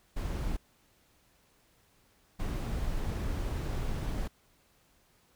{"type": "noise bursts at uneven times", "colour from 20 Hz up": "brown", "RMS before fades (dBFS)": -33, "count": 2, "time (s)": [[0.16, 0.57], [2.39, 4.28]], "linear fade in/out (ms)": 10, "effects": ["pink hiss -67 dBFS RMS until 5.35 s"]}